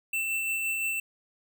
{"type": "tone with tremolo", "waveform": "square", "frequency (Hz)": 2674, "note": "E7", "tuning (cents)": 24, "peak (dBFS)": -27, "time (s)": [0.13, 1], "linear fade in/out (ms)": 5, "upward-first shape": "sine", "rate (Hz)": 5.8, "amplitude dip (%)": 25, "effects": []}